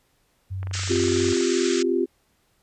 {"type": "tone with pitch glide", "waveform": "sine", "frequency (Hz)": [94.8, 95.68], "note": ["F#2", "G2"], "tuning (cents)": [43, -41], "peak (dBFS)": -27, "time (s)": [0.5, 1.34], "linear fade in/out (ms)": 20, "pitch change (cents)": 16, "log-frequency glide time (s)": [1.01, 1.2]}
{"type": "click train", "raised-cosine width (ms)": 0.5, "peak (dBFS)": -24, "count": 20, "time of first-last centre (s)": [0.63, 1.409], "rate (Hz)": 24.4}
{"type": "band-pass noise", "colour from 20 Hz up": "white", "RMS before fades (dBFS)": -31, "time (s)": [0.73, 1.83], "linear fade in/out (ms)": 10, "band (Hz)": [1200, 7800], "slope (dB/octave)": 96}
{"type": "chord", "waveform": "sine", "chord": "C suspended fourth", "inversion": "none", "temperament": "equal", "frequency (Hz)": [261.6, 349.2, 392], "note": ["C4", "F4", "G4"], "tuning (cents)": [0, 0, 0], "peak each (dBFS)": [-26, -22, -24], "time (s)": [0.89, 2.06], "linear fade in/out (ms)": 20}
{"effects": ["pink hiss -66 dBFS RMS until 2.62 s", "resampled to 32000 Hz"]}